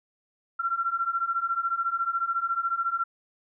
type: beating tone pair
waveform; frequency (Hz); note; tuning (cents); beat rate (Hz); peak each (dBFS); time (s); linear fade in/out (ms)
sine; 1355 / 1369; E6 / F6; +47 / -35; 14; -29 / -27; 0.59-3.04; 10
effects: none